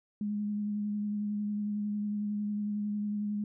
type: tone with vibrato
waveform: sine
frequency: 207.7 Hz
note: G#3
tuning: in tune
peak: -30 dBFS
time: 0.21-3.44 s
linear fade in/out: 2 ms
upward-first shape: sine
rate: 11 Hz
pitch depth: 17 cents each way
effects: none